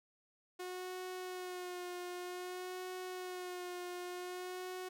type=tone with vibrato; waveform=sawtooth; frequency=362.5 Hz; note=F#4; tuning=35 cents flat; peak=-38 dBFS; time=0.59-4.89 s; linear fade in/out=10 ms; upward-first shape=sine; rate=0.53 Hz; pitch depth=27 cents each way; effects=none